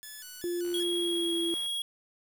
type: tone with vibrato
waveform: 5% pulse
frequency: 1600 Hz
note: G6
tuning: 35 cents sharp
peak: -32 dBFS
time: 0.03-0.83 s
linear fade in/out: 0 ms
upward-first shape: square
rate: 2.6 Hz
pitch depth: 130 cents each way
type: tone with pitch glide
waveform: sine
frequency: 349.2 to 338.3 Hz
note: F4 to E4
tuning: 0 to +45 cents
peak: -29 dBFS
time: 0.44-1.54 s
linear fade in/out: 0 ms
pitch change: -55 cents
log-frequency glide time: 0.96-1.34 s
type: click train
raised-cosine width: 0.3 ms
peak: -35 dBFS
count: 77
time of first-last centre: 0.65-1.661 s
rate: 75.2 Hz
type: tone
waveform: square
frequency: 3305 Hz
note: G#7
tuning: 9 cents flat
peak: -31 dBFS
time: 0.74-1.82 s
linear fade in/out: 2 ms
effects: 9-bit